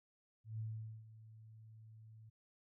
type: tone with ADSR envelope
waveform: sine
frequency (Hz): 110.2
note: A2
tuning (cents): +3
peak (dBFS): -39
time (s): 0.44-2.3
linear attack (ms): 150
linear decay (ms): 450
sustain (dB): -16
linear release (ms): 12
effects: none